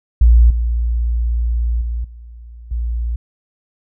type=tone with level steps; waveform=sine; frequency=58.27 Hz; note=A#1; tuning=in tune; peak=-5 / -14 / -18 / -33 / -17 dBFS; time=0.21-3.16 s; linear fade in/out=5 ms; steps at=0.5 / 1.81 / 2.04 / 2.71 s; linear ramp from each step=5 ms; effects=none

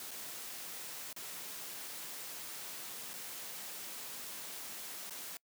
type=noise with dropouts; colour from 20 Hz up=white; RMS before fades=-45 dBFS; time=0-5.37 s; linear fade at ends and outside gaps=1 ms; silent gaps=0.109-0.114 / 1.129-1.163 / 3.134-3.138 / 5.097-5.107 s; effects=noise-tail reverb RT60 0.1 s tail -26 dB re dry + high-pass 150 Hz 12 dB/octave

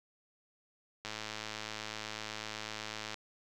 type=click train; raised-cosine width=0.2 ms; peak=-22 dBFS; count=227; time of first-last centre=1.05-3.143 s; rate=108 Hz; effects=none

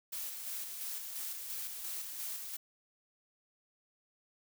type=noise with tremolo; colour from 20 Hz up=blue; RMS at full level=-40 dBFS; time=0.12-2.57 s; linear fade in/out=10 ms; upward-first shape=square; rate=2.9 Hz; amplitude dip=35%; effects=none

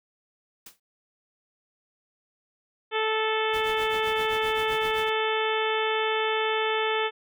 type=noise with exponential decay; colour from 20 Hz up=white; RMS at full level=-40 dBFS; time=0.66-0.8 s; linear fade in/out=5 ms; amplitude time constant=29 ms
type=harmonic tone; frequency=438 Hz; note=A4; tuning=8 cents flat; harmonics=1 / 2 / 3 / 4 / 5 / 6 / 7 / 8; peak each=-27 / -30 / -32 / -33 / -34 / -35 / -35 / -36 dBFS; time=2.91-7.11 s; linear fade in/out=50 ms
type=noise with tremolo; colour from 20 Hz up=pink; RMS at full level=-39 dBFS; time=3.53-5.1 s; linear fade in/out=10 ms; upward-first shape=triangle; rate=7.7 Hz; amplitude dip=95%
effects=none

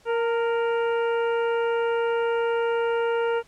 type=harmonic tone with a mistuned harmonic; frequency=466.2 Hz; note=A#4; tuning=in tune; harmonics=1 / 2 / 3 / 4 / 5 / 6; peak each=-22 / -30 / -32 / -42 / -42 / -41 dBFS; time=0.05-3.43 s; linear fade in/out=50 ms; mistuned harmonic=2; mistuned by=-32 cents; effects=pink hiss -57 dBFS RMS until 3.47 s + low-pass 9000 Hz 12 dB/octave

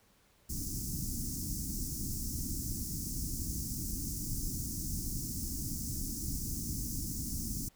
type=band-stop noise; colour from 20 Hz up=pink; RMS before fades=-37 dBFS; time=0.49-7.69 s; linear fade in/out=10 ms; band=310 to 5300 Hz; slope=48 dB/octave; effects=pink hiss -67 dBFS RMS until 7.75 s

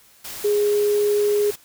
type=tone in noise; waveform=sine; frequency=413.8 Hz; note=G#4; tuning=6 cents flat; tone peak=-16 dBFS; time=0.44-1.51 s; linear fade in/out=10 ms; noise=white; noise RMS=-34 dBFS; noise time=0.24-1.56 s; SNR=+15 dB; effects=white hiss -53 dBFS RMS until 1.64 s

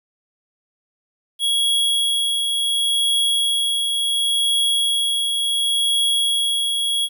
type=tone with tremolo; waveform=square; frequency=3322 Hz; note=G#7; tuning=in tune; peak=-16 dBFS; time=1.39-7.09 s; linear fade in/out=50 ms; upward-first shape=triangle; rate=0.7 Hz; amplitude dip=35%; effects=9-bit

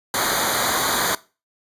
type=noise with comb filter; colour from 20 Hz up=pink; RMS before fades=-21 dBFS; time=0.14-1.15 s; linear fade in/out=2 ms; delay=0.37 ms; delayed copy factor=-1; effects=noise-tail reverb RT60 0.3 s tail -19 dB re dry + resampled to 32000 Hz

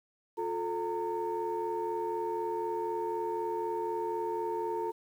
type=tone cluster; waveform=sine; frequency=354.3 / 438.3 / 916 Hz; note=F4 / A4 / A#5; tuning=+25 / -7 / -31 cents; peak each=-35 / -34 / -34 dBFS; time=0.37-4.92 s; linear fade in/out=20 ms; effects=tanh soft clip ceiling -24 dBFS + 10-bit

